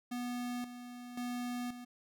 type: tone with tremolo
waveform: square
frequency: 244.7 Hz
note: B3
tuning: 16 cents flat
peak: -37 dBFS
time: 0.11-1.85 s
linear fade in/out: 10 ms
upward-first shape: square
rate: 0.94 Hz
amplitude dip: 65%
effects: none